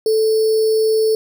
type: tone with sample-and-hold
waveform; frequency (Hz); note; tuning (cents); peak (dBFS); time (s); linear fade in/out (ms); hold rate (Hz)
sine; 438.7; A4; -5; -12; 0.06-1.15; 2; 4900
effects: none